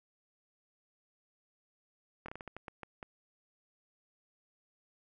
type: slowing click train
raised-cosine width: 0.5 ms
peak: -28 dBFS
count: 10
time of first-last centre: 2.26-3.028 s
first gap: 24 ms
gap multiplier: 1.3
effects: none